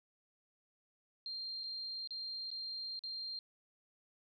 sine tone with dropouts, 4186 Hz, C8, in tune, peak -40 dBFS, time 1.26-3.39 s, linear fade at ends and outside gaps 1 ms, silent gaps 1.635-1.639 / 2.074-2.107 / 2.504-2.514 / 2.992-3.037 s, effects none

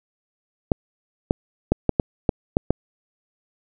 clicks, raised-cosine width 2 ms, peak -3 dBFS, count 8, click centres 0.718 / 1.309 / 1.72 / 1.893 / 1.998 / 2.292 / 2.569 / 2.706 s, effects none

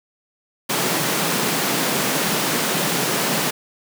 pink high-pass noise, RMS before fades -21 dBFS, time 0.69-3.51 s, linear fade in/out 10 ms, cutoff 140 Hz, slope 48 dB/octave, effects none

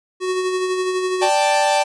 square tone with tremolo, 370 Hz, F#4, in tune, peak -18 dBFS, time 0.2-1.3 s, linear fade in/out 50 ms, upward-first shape sine, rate 12 Hz, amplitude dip 35%
45% pulse chord, D suspended fourth, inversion none, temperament equal, 587.3 / 784 / 880 Hz, D5 / G5 / A5, 0 / 0 / 0 cents, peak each -19 dBFS, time 1.21-1.84 s, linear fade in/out 20 ms
effects resampled to 22050 Hz

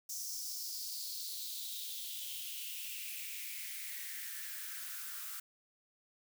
blue noise with high-pass filter sweep, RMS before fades -43 dBFS, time 0.09-5.4 s, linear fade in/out 5 ms, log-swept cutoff 5900 to 1300 Hz, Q 4.6, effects none

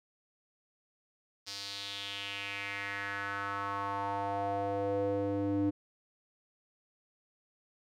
square tone with band-pass filter sweep, 100 Hz, G2, 35 cents sharp, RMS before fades -35 dBFS, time 1.46-5.71 s, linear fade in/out 20 ms, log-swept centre 4900 to 320 Hz, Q 3.5, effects none

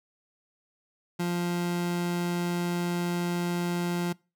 30% pulse tone, 174.61 Hz, F3, in tune, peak -24 dBFS, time 1.19-4.13 s, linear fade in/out 10 ms, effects noise-tail reverb RT60 0.3 s tail -24 dB re dry

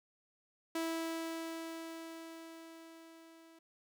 sawtooth tone with level ramp, 327.7 Hz, E4, 10 cents flat, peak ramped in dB -30 to -54 dBFS, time 0.75-3.59 s, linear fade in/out 5 ms, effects none

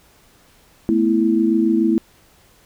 sine chord, A suspended second, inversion none, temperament equal, 220 / 246.9 / 329.6 Hz, A3 / B3 / E4, 0 / 0 / 0 cents, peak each -18 / -21 / -16 dBFS, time 0.89-1.98 s, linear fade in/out 0 ms, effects pink hiss -53 dBFS RMS until 2.65 s

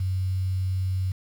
sine tone with quantisation, 93.7 Hz, F#2, 22 cents sharp, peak -23 dBFS, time 0-1.12 s, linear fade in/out 5 ms, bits 8, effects none

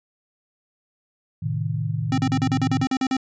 sine chord, A diminished, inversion none, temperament equal, 110 / 130.81 / 155.56 Hz, A2 / C3 / Eb3, 0 / 0 / 0 cents, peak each -26 / -29 / -26 dBFS, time 1.42-2.85 s, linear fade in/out 10 ms
square tone bursts, 262.5 Hz, C4, 6 cents sharp, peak -20 dBFS, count 11, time 2.12-3.168 s, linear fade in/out 2 ms, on 58 ms, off 41 ms
effects resampled to 16000 Hz

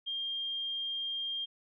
sine tone, 3206 Hz, G7, 38 cents sharp, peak -33 dBFS, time 0.06-1.46 s, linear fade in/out 20 ms, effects none

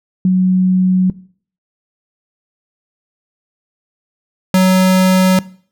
sine / square tone pair in turn, 185 / 186.39 Hz, F#3 / F#3, 0 / +13 cents, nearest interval unison, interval 13 cents, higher second, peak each -8 dBFS, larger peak neither, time 0.25-1.1 / 4.54-5.39 s, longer neither, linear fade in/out 2 ms, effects noise-tail reverb RT60 0.5 s tail -20 dB re dry

